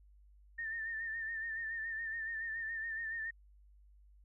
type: tone with vibrato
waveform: sine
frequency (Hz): 1805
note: A6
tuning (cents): +44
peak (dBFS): -37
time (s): 0.58-3.31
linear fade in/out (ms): 10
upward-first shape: sine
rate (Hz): 7.1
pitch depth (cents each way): 48
effects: added 50 Hz sine -59 dBFS peak until 4.24 s